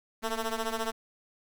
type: ring-modulated tone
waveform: 10% pulse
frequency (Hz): 224.2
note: A3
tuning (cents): +33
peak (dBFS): -19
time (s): 0.22-0.92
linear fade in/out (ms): 20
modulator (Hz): 217
effects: none